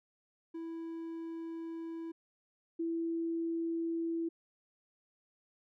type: tone pair in turn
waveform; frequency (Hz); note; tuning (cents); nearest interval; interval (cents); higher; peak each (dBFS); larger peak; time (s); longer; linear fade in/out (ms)
triangle / sine; 329.6 / 331.9; E4 / E4; 0 / +12; unison; 12; second; -37 / -32; second; 0.54-2.12 / 2.79-4.29; first; 10
effects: none